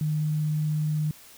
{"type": "tone", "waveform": "sine", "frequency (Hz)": 152.7, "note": "D#3", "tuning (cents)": -32, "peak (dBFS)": -23, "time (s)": [0.01, 1.11], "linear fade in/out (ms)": 2, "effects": ["white hiss -50 dBFS RMS until 1.37 s"]}